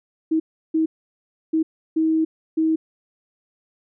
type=tone bursts at uneven times; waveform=sine; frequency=319.1 Hz; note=D#4; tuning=44 cents sharp; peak=-16 dBFS; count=5; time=0.31-0.4 / 0.74-0.86 / 1.53-1.63 / 1.96-2.25 / 2.57-2.76 s; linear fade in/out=10 ms; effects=none